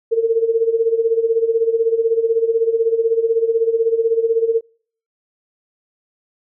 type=tone with tremolo; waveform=sine; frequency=455.4 Hz; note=A#4; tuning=40 cents flat; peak=-10 dBFS; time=0.11-4.61 s; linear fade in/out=20 ms; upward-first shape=sine; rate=16 Hz; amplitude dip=75%; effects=noise-tail reverb RT60 0.5 s tail -26 dB re dry